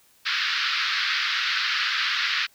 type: band-pass noise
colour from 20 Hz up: pink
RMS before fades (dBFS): -25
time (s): 0.25-2.47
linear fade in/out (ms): 20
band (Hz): 1300 to 4900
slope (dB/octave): 48
effects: white hiss -59 dBFS RMS until 2.54 s